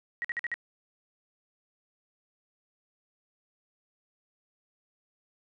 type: tone bursts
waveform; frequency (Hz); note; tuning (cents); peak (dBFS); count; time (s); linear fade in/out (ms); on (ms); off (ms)
sine; 1900; A#6; +33; -29; 5; 0.22-0.541; 0; 25; 49
effects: none